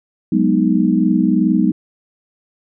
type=chord; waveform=sine; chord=G# minor seventh; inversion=third; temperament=equal; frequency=185 / 207.7 / 246.9 / 311.1 Hz; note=F#3 / G#3 / B3 / D#4; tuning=0 / 0 / 0 / 0 cents; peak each=-17 dBFS; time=0.32-1.72 s; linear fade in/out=5 ms; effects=none